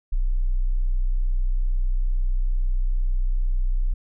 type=tone; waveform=sine; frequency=31.14 Hz; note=B0; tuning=15 cents sharp; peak=-18 dBFS; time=0.12-3.94 s; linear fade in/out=10 ms; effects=none